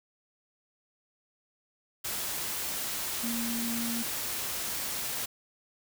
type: tone in noise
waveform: sine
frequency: 232.7 Hz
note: A#3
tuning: 3 cents flat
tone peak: -32 dBFS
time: 3.23-4.03 s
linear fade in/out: 10 ms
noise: white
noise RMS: -34 dBFS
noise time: 2.04-5.26 s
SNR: -1 dB
effects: none